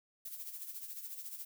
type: noise with tremolo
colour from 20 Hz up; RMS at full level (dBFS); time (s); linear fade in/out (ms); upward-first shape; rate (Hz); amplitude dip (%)
violet; -43; 0.25-1.45; 5; sine; 14; 60
effects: none